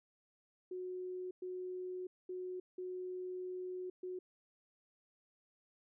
sine tone bursts at uneven times, 366.2 Hz, F#4, 18 cents flat, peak -40 dBFS, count 5, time 0.71-1.31 / 1.42-2.07 / 2.29-2.6 / 2.78-3.9 / 4.03-4.19 s, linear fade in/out 5 ms, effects none

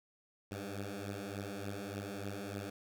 10% pulse beating tone pair, 98 / 101.4 Hz, G2 / G#2, 0 / -41 cents, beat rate 3.4 Hz, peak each -36 / -34 dBFS, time 0.51-2.7 s, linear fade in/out 5 ms, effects none

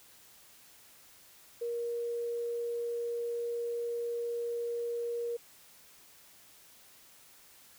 sine tone, 472.1 Hz, A#4, 22 cents sharp, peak -32 dBFS, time 1.61-5.37 s, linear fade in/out 10 ms, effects white hiss -58 dBFS RMS until 7.78 s

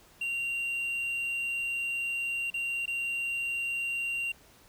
triangle tone with dropouts, 2764 Hz, F7, 19 cents flat, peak -28 dBFS, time 0.21-4.32 s, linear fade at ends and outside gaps 5 ms, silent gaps 2.503-2.54 / 2.858-2.877 s, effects pink hiss -58 dBFS RMS until 4.68 s

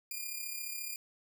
5% pulse tone with amplitude modulation, 2412 Hz, D7, 46 cents sharp, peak -26 dBFS, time 0.11-0.96 s, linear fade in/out 2 ms, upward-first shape sine, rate 34.4 Hz, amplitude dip 50%, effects none

